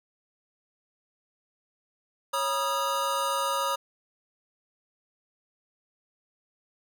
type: tone cluster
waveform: square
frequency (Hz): 551 / 962 / 1237 / 1344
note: C#5 / B5 / D#6 / E6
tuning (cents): -11 / -46 / -10 / +33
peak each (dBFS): -33 / -31 / -30 / -39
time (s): 2.33-3.76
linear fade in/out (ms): 10
effects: none